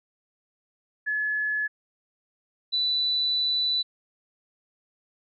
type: tone pair in turn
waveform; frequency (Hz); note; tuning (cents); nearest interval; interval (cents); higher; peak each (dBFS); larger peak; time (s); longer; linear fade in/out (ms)
sine; 1709 / 3976; G#6 / B7; +49 / +11; octave + minor third; 1462; second; -24 / -22; second; 1.06-1.68 / 2.72-3.83; second; 20
effects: none